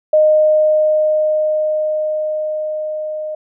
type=tone with level ramp; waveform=sine; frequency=616 Hz; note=D#5; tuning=17 cents flat; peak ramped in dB=-7 to -21 dBFS; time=0.13-3.35 s; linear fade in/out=5 ms; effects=none